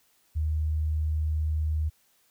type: tone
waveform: sine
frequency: 77.4 Hz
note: D#2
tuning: 9 cents flat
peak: -24 dBFS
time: 0.35-1.9 s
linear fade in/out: 20 ms
effects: white hiss -66 dBFS RMS until 2.3 s